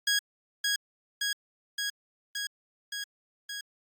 15% pulse tone with echo, 1650 Hz, G#6, 12 cents flat, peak -17 dBFS, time 0.07-0.19 s, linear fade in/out 5 ms, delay 570 ms, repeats 6, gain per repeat -2 dB, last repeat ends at 3.61 s, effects AAC 48 kbps

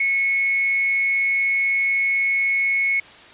sine tone with frequency modulation, 2194 Hz, C#7, 18 cents flat, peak -17 dBFS, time 0-3 s, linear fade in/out 5 ms, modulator 216 Hz, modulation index 0.21, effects white hiss -44 dBFS RMS until 3.33 s + resampled to 8000 Hz

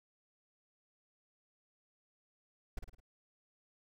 brown noise with echo, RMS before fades -36 dBFS, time 2.77-2.79 s, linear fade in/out 5 ms, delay 53 ms, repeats 4, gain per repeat -6 dB, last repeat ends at 3.002 s, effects none

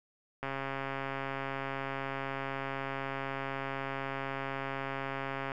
click train, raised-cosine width 0.5 ms, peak -21 dBFS, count 693, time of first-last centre 0.43-5.518 s, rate 136 Hz, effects none

